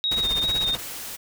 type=tone with vibrato; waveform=sine; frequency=3729 Hz; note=A#7; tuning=in tune; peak=-21 dBFS; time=0.04-0.75 s; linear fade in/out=0 ms; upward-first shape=square; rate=2.5 Hz; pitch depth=28 cents each way
type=noise with tremolo; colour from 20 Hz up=pink; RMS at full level=-29 dBFS; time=0.11-0.79 s; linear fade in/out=5 ms; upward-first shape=triangle; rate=16 Hz; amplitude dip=85%
type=noise; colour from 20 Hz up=white; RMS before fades=-35 dBFS; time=0.77-1.17 s; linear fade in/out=20 ms
effects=none